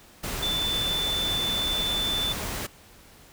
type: tone in noise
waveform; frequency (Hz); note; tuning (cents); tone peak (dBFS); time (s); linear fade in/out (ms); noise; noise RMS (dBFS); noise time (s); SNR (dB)
sine; 3520; A7; 0; -25; 0.42-2.33; 10; pink; -32; 0.23-2.67; +4
effects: pink hiss -52 dBFS RMS until 3.32 s